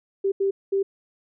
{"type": "tone bursts at uneven times", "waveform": "sine", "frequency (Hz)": 392, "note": "G4", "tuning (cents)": 0, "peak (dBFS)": -19, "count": 3, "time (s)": [[0.24, 0.32], [0.4, 0.51], [0.72, 0.83]], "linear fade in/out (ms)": 10, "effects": []}